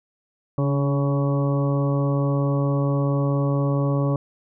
harmonic tone with a mistuned harmonic, 140.1 Hz, C#3, 19 cents sharp, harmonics 1 / 2 / 3 / 4 / 5 / 6 / 7 / 8, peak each -20 / -26 / -31 / -28 / -42 / -40 / -39 / -34 dBFS, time 0.58-4.16 s, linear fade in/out 2 ms, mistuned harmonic 2, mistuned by +27 cents, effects none

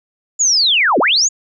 sine linear two-way sweep, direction down then up, 7040 to 210.8 to 7040 Hz, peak -10 dBFS, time 0.39-1.29 s, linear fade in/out 20 ms, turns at 0.99 s, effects none

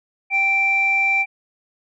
sine tone pair together, 784 / 2349 Hz, G5 / D7, 0 / 0 cents, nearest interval octave + perfect fifth, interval 1900 cents, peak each -24 / -15 dBFS, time 0.3-1.26 s, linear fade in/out 50 ms, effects tanh soft clip ceiling -8 dBFS

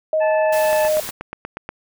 sine tone with pitch glide, 627 to 616.9 Hz, D#5 to D#5, +13 to -15 cents, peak -15 dBFS, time 0.13-1 s, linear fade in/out 2 ms, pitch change -28 cents, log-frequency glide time 0.49-0.81 s
harmonic tone, 873 Hz, A5, 14 cents flat, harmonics 1 / 2 / 3, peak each -22 / -28 / -32 dBFS, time 0.2-0.89 s, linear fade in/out 20 ms
white noise, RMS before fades -30 dBFS, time 0.52-1.11 s, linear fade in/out 10 ms
click train, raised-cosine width 0.5 ms, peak -14 dBFS, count 9, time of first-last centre 0.73-1.69 s, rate 8.33 Hz
effects none

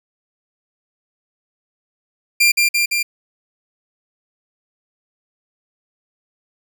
sawtooth tone with echo, 2384 Hz, D7, 25 cents sharp, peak -7 dBFS, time 2.4-2.52 s, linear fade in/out 10 ms, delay 170 ms, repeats 3, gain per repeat -2 dB, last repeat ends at 3.03 s, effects none

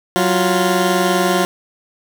15% pulse tone pair together, 185 / 349.9 Hz, F#3 / F4, 0 / +3 cents, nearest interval major seventh, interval 1103 cents, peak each -10 dBFS, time 0.16-1.45 s, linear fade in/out 0 ms, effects none

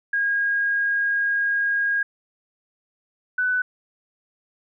sine tone pair in turn, 1632 / 1497.4 Hz, G#6 / F#6, -31 / +20 cents, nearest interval minor second, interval 149 cents, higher first, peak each -19 dBFS, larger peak neither, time 0.13-2.03 / 3.38-3.62 s, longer first, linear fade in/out 5 ms, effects none

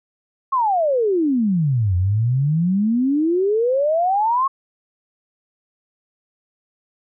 sine exponential two-way sweep, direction down then up, 1107 to 87.31 to 1107 Hz, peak -15 dBFS, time 0.52-4.48 s, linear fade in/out 10 ms, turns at 1.96 s, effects none

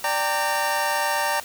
25% pulse chord, G minor, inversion second, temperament equal with one note detuned, 587.3 / 784 / 916.8 Hz, D5 / G5 / Bb5, 0 / 0 / -29 cents, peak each -24 / -24 / -20 dBFS, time 0.04-1.4 s, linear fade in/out 2 ms, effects white hiss -40 dBFS RMS until 1.44 s

